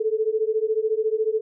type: beating tone pair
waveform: sine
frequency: 430.7 / 444.7 Hz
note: A4 / A4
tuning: -37 / +18 cents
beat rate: 14 Hz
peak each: -23 dBFS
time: 0-1.41 s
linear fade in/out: 10 ms
effects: none